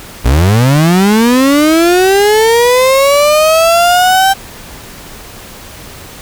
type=linear sweep; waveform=35% pulse; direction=up; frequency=55 to 784 Hz; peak=-4 dBFS; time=0.24-4.34 s; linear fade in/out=20 ms; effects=pink hiss -31 dBFS RMS until 6.21 s